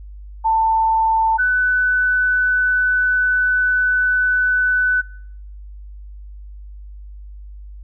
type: tone pair in turn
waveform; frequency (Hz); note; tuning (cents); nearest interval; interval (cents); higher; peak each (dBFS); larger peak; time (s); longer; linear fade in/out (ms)
sine; 891 / 1498.5; A5 / F#6; +22 / +22; major sixth; 900; second; -13; neither; 0.44-1.38 / 1.38-5.02; second; 20
effects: noise-tail reverb RT60 0.7 s tail -24 dB re dry + added 50 Hz sine -33 dBFS peak until 7.83 s